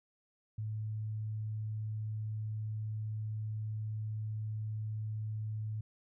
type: tone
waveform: sine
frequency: 108.1 Hz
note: A2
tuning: 30 cents flat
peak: -35 dBFS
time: 0.58-5.81 s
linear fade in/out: 5 ms
effects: none